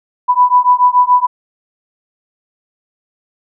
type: beating tone pair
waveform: sine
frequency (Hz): 987.8 / 994.8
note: B5 / B5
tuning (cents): 0 / +12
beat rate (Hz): 7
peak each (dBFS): -10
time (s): 0.28-1.27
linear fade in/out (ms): 20
effects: none